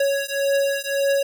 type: beating tone pair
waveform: square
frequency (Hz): 554.4 / 556.2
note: C#5 / C#5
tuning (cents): 0 / +6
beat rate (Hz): 1.8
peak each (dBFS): -23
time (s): 0-1.23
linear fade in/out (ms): 5
effects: none